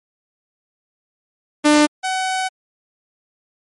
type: tone pair in turn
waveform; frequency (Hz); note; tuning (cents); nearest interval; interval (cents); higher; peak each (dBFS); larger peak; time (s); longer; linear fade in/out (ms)
sawtooth; 298.6 / 752.4; D4 / F#5; +29 / +29; octave + major third; 1600; second; -6 / -15; first; 1.64-1.87 / 2.03-2.49; second; 20
effects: MP3 48 kbps